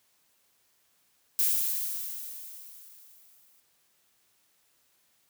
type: noise with exponential decay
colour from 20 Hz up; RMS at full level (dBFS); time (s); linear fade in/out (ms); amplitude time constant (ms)
violet; -24; 1.39-3.6; 0; 480
effects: white hiss -69 dBFS RMS until 5.29 s + high-pass 60 Hz 12 dB/octave